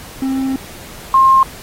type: tone pair in turn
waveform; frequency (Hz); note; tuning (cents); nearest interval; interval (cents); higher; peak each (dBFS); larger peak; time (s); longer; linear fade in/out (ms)
triangle / sine; 265.9 / 1063.6; C4 / C6; +28 / +28; 2 octaves; 2400; second; -13 / -6; second; 0.22-0.56 / 1.14-1.43; first; 2
effects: pink hiss -35 dBFS RMS until 1.62 s + AAC 48 kbps